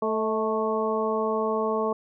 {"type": "harmonic tone with a mistuned harmonic", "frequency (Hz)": 220, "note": "A3", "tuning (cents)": 0, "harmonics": [1, 2, 3, 4, 5], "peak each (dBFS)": [-31, -26, -30, -33, -30], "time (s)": [0.02, 1.93], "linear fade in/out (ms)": 5, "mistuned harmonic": 3, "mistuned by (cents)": -36, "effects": []}